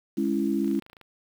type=chord; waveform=sine; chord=C# minor; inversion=second; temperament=just; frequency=207.9 / 277.2 / 332.6 Hz; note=G#3 / C#4 / E4; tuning=+2 / 0 / +16 cents; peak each=-27 dBFS; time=0.17-0.8 s; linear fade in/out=10 ms
type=clicks; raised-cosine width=0.3 ms; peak=-32 dBFS; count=11; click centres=0.645 / 0.679 / 0.713 / 0.751 / 0.79 / 0.823 / 0.864 / 0.899 / 0.931 / 0.968 / 1.013 s
effects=8-bit